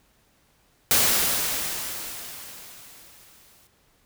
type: noise with exponential decay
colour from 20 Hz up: white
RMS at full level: -18 dBFS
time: 0.91-3.67 s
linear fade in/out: 0 ms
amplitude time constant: 600 ms
effects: pink hiss -63 dBFS RMS until 4.05 s